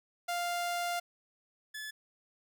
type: tone pair in turn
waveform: sawtooth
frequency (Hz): 698.5 / 1722.9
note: F5 / A6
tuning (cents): 0 / -37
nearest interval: octave + major third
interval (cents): 1563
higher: second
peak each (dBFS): -28 / -36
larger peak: first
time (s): 0.28-1 / 1.74-1.91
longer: first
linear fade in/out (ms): 10
effects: none